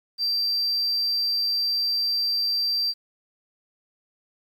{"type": "tone with amplitude modulation", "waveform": "sine", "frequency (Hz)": 4699, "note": "D8", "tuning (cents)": 0, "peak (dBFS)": -18, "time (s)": [0.18, 2.94], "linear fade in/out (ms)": 50, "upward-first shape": "sine", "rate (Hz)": 120, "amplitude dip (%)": 25, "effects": ["tanh soft clip ceiling -20 dBFS", "9-bit"]}